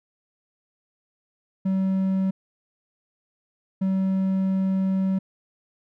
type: tone pair in turn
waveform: triangle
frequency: 190.7 / 190.7 Hz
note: G3 / G3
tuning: -47 / -47 cents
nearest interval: unison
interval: 0 cents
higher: neither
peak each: -18 dBFS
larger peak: neither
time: 1.65-2.31 / 3.81-5.19 s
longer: second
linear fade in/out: 10 ms
effects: none